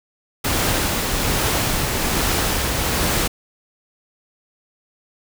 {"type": "noise with tremolo", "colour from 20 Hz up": "pink", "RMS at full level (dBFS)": -19, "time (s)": [0.44, 3.28], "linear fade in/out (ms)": 10, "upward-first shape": "triangle", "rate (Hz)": 1.2, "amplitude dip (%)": 30, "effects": []}